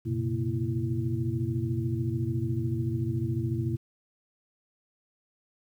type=tone cluster; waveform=sine; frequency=93.7 / 120.2 / 134 / 232.6 / 333.2 Hz; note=F#2 / B2 / C3 / A#3 / E4; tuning=+22 / -46 / +42 / -4 / +19 cents; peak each=-35 / -29 / -34 / -37 / -34 dBFS; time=0.05-3.77 s; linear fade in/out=20 ms; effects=10-bit